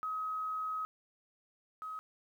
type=tone pair in turn; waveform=sine; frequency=1270 / 1270 Hz; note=D#6 / D#6; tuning=+35 / +35 cents; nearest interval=unison; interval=0 cents; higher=neither; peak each=-34 / -39 dBFS; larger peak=first; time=0.03-0.85 / 1.82-1.99 s; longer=first; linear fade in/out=0 ms; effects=11-bit